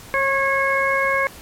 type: harmonic tone with a mistuned harmonic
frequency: 544 Hz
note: C#5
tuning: 33 cents flat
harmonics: 1 / 2 / 3 / 4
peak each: -22 / -22 / -22 / -22 dBFS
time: 0.14-1.27 s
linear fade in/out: 0 ms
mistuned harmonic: 3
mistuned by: +18 cents
effects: pink hiss -41 dBFS RMS until 1.41 s + MP3 64 kbps